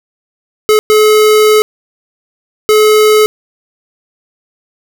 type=tone bursts at uneven times; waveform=square; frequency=428.1 Hz; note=A4; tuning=47 cents flat; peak=-5 dBFS; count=3; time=0.69-0.79 / 0.9-1.62 / 2.69-3.26 s; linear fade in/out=0 ms; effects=none